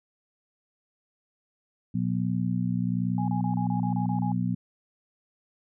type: harmonic tone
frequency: 61.1 Hz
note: B1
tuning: 18 cents flat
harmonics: 2 / 3 / 4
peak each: -29 / -27 / -31 dBFS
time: 1.94-4.55 s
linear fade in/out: 10 ms
type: tone bursts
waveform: sine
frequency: 830.6 Hz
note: G#5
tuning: in tune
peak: -32 dBFS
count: 9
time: 3.18-4.32 s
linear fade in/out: 2 ms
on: 100 ms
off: 30 ms
effects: none